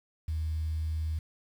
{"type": "tone", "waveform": "sine", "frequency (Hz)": 79, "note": "D#2", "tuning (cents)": 27, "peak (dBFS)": -28, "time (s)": [0.28, 1.19], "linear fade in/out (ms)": 5, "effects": ["tanh soft clip ceiling -24 dBFS", "9-bit"]}